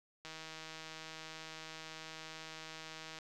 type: click train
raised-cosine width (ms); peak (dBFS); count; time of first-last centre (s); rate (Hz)
0.2; -30; 468; 0.25-3.187; 159
effects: none